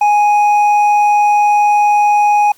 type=tone with hard clipping; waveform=triangle; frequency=830.6 Hz; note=G#5; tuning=in tune; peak=-9 dBFS; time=0.01-2.52 s; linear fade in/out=5 ms; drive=8 dB; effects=white hiss -49 dBFS RMS until 2.57 s + Opus 48 kbps